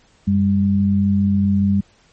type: tone pair together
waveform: sine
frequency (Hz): 93.9 / 198.97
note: F#2 / G3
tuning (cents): +26 / +26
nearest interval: octave + minor second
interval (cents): 1300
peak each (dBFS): -19 / -14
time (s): 0.27-1.81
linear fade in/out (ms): 10
effects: pink hiss -55 dBFS RMS until 2.12 s + MP3 32 kbps